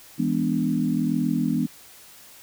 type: chord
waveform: sine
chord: E dominant seventh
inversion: none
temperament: equal with one note detuned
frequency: 164.81 / 205.4 / 246.9 / 293.7 Hz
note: E3 / G#3 / B3 / D4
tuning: 0 / -19 / 0 / 0 cents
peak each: -27 / -27 / -24 / -27 dBFS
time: 0.18-1.67 s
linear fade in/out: 20 ms
effects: white hiss -48 dBFS RMS until 2.42 s